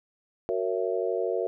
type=chord; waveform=sine; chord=F# dominant seventh; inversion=none; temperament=just; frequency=370 / 462.5 / 555 / 666 Hz; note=F#4 / A#4 / C#5 / E5; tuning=0 / -14 / +2 / +18 cents; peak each=-30 / -29 / -33 / -32 dBFS; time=0.49-1.47 s; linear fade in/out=0 ms; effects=none